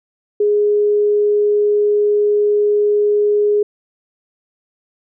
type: tone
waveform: sine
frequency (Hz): 415.3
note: G#4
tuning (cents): 0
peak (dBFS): -11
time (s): 0.4-3.63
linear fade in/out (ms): 5
effects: none